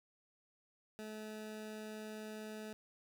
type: tone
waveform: 20% pulse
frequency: 215.5 Hz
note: A3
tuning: 36 cents flat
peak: -40 dBFS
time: 0.99-2.73 s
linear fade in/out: 0 ms
effects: none